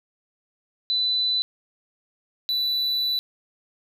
sine / triangle tone pair in turn, 3994 / 3971 Hz, B7 / B7, +19 / +9 cents, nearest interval unison, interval 10 cents, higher first, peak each -20 dBFS, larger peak neither, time 0.9-1.42 / 2.49-3.19 s, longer second, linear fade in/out 0 ms, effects none

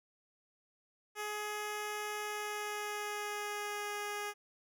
10% pulse tone with pitch glide, 420 to 413.3 Hz, G#4 to G#4, +19 to -8 cents, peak -29 dBFS, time 1.15-4.34 s, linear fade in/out 50 ms, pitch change -27 cents, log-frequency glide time 2.22-3.91 s, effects none

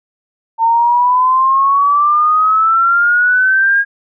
sine exponential sweep, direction up, 902 to 1635 Hz, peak -8 dBFS, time 0.58-3.85 s, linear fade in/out 50 ms, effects none

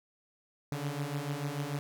sawtooth beating tone pair, 140 / 146.8 Hz, C#3 / D3, +18 / 0 cents, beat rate 6.8 Hz, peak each -33 / -32 dBFS, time 0.72-1.79 s, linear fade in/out 0 ms, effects none

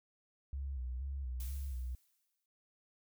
sine tone with vibrato, 65.41 Hz, C2, in tune, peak -37 dBFS, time 0.53-1.95 s, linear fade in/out 0 ms, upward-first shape square, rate 2.1 Hz, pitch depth 81 cents each way
blue noise with exponential decay, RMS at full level -49 dBFS, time 1.4-2.46 s, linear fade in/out 2 ms, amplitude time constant 230 ms
effects none

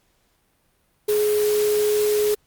sine tone in noise, 420.4 Hz, G#4, 21 cents sharp, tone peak -17 dBFS, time 1.08-2.35 s, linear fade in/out 10 ms, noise white, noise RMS -30 dBFS, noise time 1.08-2.35 s, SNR +10 dB, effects pink hiss -65 dBFS RMS until 2.46 s + Opus 48 kbps

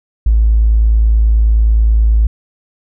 triangle tone with tanh clipping, 54.7 Hz, A1, 9 cents flat, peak -6 dBFS, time 0.26-2.27 s, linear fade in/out 5 ms, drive 2 dB, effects none

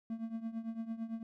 triangle tone with tremolo, 226.2 Hz, A3, 48 cents sharp, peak -32 dBFS, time 0.1-1.23 s, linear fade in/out 2 ms, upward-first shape triangle, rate 8.9 Hz, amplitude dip 85%, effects none

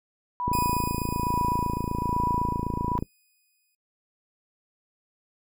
sine tone with tremolo, 983 Hz, B5, 8 cents flat, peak -24 dBFS, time 0.4-2.98 s, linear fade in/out 0 ms, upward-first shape sine, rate 1.2 Hz, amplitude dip 70%
click train, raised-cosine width 3 ms, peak -15 dBFS, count 72, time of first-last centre 0.48-3.025 s, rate 27.9 Hz
5% pulse tone with exponential decay, 2486 Hz, D#7, 2 cents flat, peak -21 dBFS, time 0.53-3.75 s, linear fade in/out 2 ms, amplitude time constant 700 ms
effects noise-tail reverb RT60 0.1 s tail -23 dB re dry

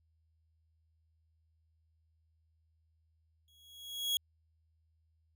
40% pulse tone with exponential growth, 3322 Hz, G#7, in tune, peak -27 dBFS, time 3.48-4.17 s, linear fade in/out 1 ms, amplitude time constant 150 ms, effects added 80 Hz sine -70 dBFS peak until 5.35 s

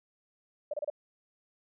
sine tone bursts, 594 Hz, D5, 20 cents sharp, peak -30 dBFS, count 4, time 0.71-0.901 s, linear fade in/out 5 ms, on 26 ms, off 29 ms, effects none

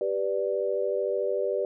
sine chord, G major, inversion none, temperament equal, 392 / 493.9 / 587.3 Hz, G4 / B4 / D5, 0 / 0 / 0 cents, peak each -29 dBFS, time 0.01-1.65 s, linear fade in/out 2 ms, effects none

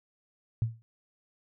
sine tone with exponential decay, 113.8 Hz, A#2, 41 cents flat, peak -21 dBFS, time 0.62-0.82 s, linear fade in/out 0 ms, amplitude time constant 42 ms, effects none

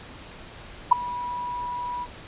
sine tone with ADSR envelope, 977 Hz, B5, 19 cents flat, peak -7 dBFS, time 0.91-2.07 s, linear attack 13 ms, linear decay 7 ms, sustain -21 dB, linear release 48 ms, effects pink hiss -43 dBFS RMS until 2.27 s + resampled to 8000 Hz

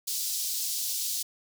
pink high-pass noise, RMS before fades -31 dBFS, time 0.07-1.23 s, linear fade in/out 10 ms, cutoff 4300 Hz, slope 24 dB/octave, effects none

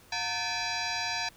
sine tone with frequency modulation, 1534 Hz, G6, 38 cents flat, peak -29 dBFS, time 0.12-1.29 s, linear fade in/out 5 ms, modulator 816 Hz, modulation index 5, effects pink hiss -57 dBFS RMS until 1.36 s

